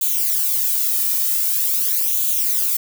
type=noise with flanger; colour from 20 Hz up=violet; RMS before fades=-19 dBFS; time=0.01-2.77 s; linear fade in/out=5 ms; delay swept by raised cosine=0.28 to 1.68 ms; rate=0.45 Hz; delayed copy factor=+0.7; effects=none